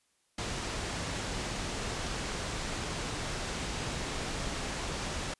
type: low-pass noise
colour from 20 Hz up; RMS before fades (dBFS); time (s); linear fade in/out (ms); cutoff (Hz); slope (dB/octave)
pink; -36; 0.38-5.34; 5; 8400; 24
effects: white hiss -73 dBFS RMS until 5.39 s + resampled to 24000 Hz